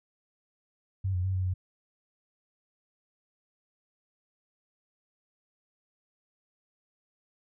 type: tone with pitch steps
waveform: sine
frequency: 95.7 / 89.9 / 94.7 / 92.9 / 91.8 Hz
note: G2 / F#2 / F#2 / F#2 / F#2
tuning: -41 / -49 / +41 / +7 / -13 cents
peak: -26 dBFS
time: 1.04-1.54 s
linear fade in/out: 10 ms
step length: 100 ms
effects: none